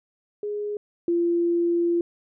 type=tone pair in turn; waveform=sine; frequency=415.3 / 342.9 Hz; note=G#4 / F4; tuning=0 / -32 cents; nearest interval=minor third; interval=332 cents; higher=first; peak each=-26 / -19 dBFS; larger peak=second; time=0.43-0.77 / 1.08-2.01 s; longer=second; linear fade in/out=2 ms; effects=none